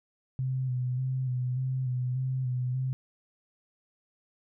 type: tone with vibrato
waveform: sine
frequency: 128 Hz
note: C3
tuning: 38 cents flat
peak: -27 dBFS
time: 0.39-2.93 s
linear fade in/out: 0 ms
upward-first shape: square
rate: 1.7 Hz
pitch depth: 32 cents each way
effects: none